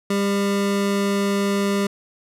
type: tone pair together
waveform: square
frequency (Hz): 199.68 / 400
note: G3 / G4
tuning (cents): +32 / +35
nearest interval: octave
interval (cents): 1203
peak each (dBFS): -21 / -24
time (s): 0.1-1.87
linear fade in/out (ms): 5
effects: low-pass 12000 Hz 12 dB/octave